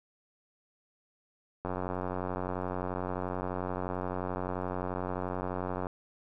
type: click train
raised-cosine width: 1 ms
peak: -20 dBFS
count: 387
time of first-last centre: 1.65-5.869 s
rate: 91.5 Hz
effects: none